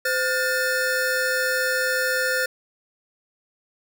square tone cluster, 514 / 1428 / 1783 Hz, C5 / F6 / A6, -31 / +38 / +22 cents, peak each -26 dBFS, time 0.05-2.46 s, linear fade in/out 5 ms, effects none

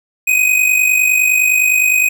square tone with amplitude modulation, 2505 Hz, D#7, 11 cents sharp, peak -8 dBFS, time 0.27-2.09 s, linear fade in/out 10 ms, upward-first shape sine, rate 49.8 Hz, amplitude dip 60%, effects none

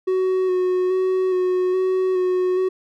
triangle tone with vibrato, 370 Hz, F#4, in tune, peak -15 dBFS, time 0.07-2.69 s, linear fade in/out 10 ms, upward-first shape square, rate 1.2 Hz, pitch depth 17 cents each way, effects none

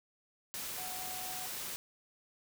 sine tone in noise, 740 Hz, F#5, in tune, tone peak -46 dBFS, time 0.78-1.46 s, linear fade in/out 0 ms, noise white, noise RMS -41 dBFS, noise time 0.54-1.76 s, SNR -8 dB, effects none

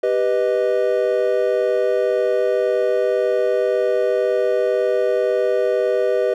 triangle chord, G augmented, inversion none, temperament equal, 392 / 493.9 / 622.3 Hz, G4 / B4 / D#5, 0 / 0 / 0 cents, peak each -19 / -17 / -19 dBFS, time 0.03-6.34 s, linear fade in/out 5 ms, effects none

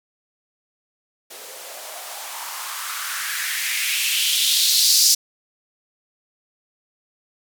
violet noise with band-pass filter sweep, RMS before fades -22 dBFS, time 1.3-5.15 s, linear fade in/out 10 ms, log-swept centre 430 to 5300 Hz, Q 3.2, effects none

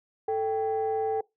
sine tone pair together, 440.4 / 784 Hz, A4 / G5, +2 / 0 cents, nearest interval minor seventh, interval 998 cents, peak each -25 / -28 dBFS, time 0.28-1.21 s, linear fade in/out 5 ms, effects noise-tail reverb RT60 0.2 s tail -23 dB re dry + tanh soft clip ceiling -20 dBFS

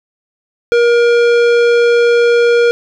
sine tone with tanh clipping, 473.9 Hz, A#4, 28 cents sharp, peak -9 dBFS, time 0.72-2.71 s, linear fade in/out 0 ms, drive 16 dB, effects none

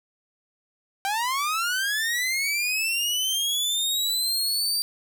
sawtooth linear sweep, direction up, 771 to 4699 Hz, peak -20 dBFS, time 1.05-4.82 s, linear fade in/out 0 ms, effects none

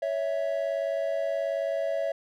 triangle tone pair together, 558.3 / 657 Hz, C#5 / E5, +12 / -6 cents, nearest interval minor third, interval 282 cents, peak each -27 dBFS, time 0.02-2.12 s, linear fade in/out 5 ms, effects none

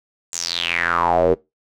square tone with band-pass filter sweep, 42.79 Hz, F1, 35 cents flat, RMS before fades -19 dBFS, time 0.32-1.35 s, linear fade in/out 20 ms, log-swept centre 7500 to 410 Hz, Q 6.5, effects noise-tail reverb RT60 0.2 s tail -21 dB re dry

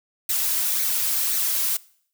blue noise with flanger, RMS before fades -23 dBFS, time 0.29-1.77 s, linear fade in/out 5 ms, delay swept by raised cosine 0.48 to 3.18 ms, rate 1.9 Hz, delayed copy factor +0.5, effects noise-tail reverb RT60 0.6 s tail -22 dB re dry

